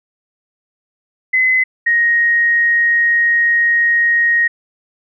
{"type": "tone pair in turn", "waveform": "sine", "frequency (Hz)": [2033, 1874.4], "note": ["B6", "A#6"], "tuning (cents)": [50, 9], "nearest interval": "minor second", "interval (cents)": 141, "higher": "first", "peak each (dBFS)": -10, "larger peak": "neither", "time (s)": [[1.33, 1.64], [1.86, 4.48]], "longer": "second", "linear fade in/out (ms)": 10, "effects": []}